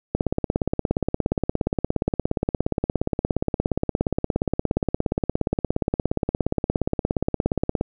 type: click train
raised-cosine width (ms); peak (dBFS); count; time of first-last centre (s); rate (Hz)
2; -7; 132; 0.15-7.811; 17.1
effects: none